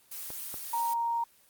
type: noise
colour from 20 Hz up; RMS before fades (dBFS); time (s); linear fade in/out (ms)
blue; -39; 0.11-0.94; 10
type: clicks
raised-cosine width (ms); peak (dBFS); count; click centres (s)
1; -28; 2; 0.304 / 0.542
type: tone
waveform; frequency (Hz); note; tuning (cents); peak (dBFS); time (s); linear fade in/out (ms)
sine; 932.3; A#5; 0; -27; 0.73-1.24; 5
effects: white hiss -62 dBFS RMS until 1.49 s + Opus 24 kbps